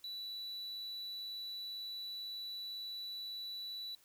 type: tone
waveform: triangle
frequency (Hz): 3951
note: B7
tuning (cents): 0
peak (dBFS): -40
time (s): 0.04-3.95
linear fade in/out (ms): 2
effects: white hiss -67 dBFS RMS until 4.04 s